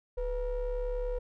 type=ring-modulated tone; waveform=triangle; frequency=229.9 Hz; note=A#3; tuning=24 cents flat; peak=-25 dBFS; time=0.17-1.19 s; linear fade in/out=10 ms; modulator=265 Hz; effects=none

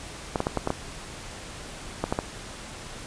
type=clicks; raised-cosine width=1 ms; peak=-10 dBFS; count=9; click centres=0.358 / 0.404 / 0.469 / 0.573 / 0.674 / 0.704 / 2.04 / 2.125 / 2.189 s; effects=pink hiss -40 dBFS RMS until 3.06 s + resampled to 22050 Hz

